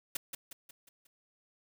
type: noise with echo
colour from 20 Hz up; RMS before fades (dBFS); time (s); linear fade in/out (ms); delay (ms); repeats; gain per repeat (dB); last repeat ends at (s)
white; -34; 0.15-0.17; 5; 180; 5; -6; 1.07
effects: none